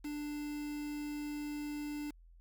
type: tone with quantisation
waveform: triangle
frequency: 295.4 Hz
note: D4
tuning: 10 cents sharp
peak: -36 dBFS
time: 0.04-2.11 s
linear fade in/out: 10 ms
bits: 8
effects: added 42 Hz sine -56 dBFS peak until 2.4 s